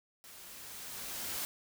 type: noise with level ramp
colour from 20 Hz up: white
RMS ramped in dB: -53 to -37 dBFS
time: 0.24-1.45 s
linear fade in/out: 0 ms
effects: none